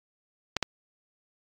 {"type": "clicks", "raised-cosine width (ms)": 0.2, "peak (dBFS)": -8, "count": 2, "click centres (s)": [0.567, 0.627], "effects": ["AAC 64 kbps"]}